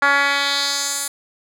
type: tone with band-pass filter sweep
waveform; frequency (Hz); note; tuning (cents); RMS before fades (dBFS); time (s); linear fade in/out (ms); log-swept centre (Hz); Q
10% pulse; 281.6; C#4; +27; -19; 0.02-1.08; 5; 1500 to 9900; 1.8
effects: none